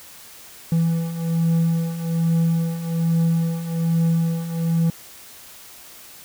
triangle beating tone pair, 164.81 / 166.01 Hz, E3 / E3, 0 / +13 cents, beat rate 1.2 Hz, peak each -22 / -17 dBFS, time 0.72-4.9 s, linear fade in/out 2 ms, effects white hiss -43 dBFS RMS until 6.24 s

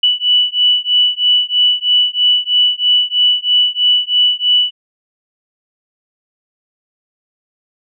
sine beating tone pair, 2960 / 2963.1 Hz, F#7 / F#7, 0 / +2 cents, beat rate 3.1 Hz, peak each -13 dBFS, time 0.03-4.71 s, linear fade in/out 5 ms, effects none

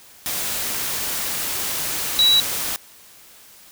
sine tone in noise, 3905 Hz, B7, 20 cents flat, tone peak -12 dBFS, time 2.19-2.4 s, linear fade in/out 0 ms, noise white, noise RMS -25 dBFS, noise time 0.26-2.76 s, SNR +10 dB, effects white hiss -47 dBFS RMS until 3.71 s

